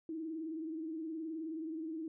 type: tone with vibrato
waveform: sine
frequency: 320 Hz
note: D#4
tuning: 49 cents sharp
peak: -38 dBFS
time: 0.09-2.08 s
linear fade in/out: 2 ms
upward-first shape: sine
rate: 19 Hz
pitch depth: 66 cents each way
effects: none